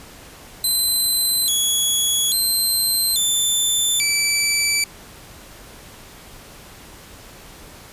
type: tone with pitch steps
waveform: 15% pulse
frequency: 4062 / 3359 / 4134 / 3533 / 2316 Hz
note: B7 / G#7 / C8 / A7 / D7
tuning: +48 / +19 / -22 / +6 / -25 cents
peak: -10 dBFS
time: 0.64-4.84 s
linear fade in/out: 2 ms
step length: 840 ms
effects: pink hiss -42 dBFS RMS until 7.92 s + resampled to 32000 Hz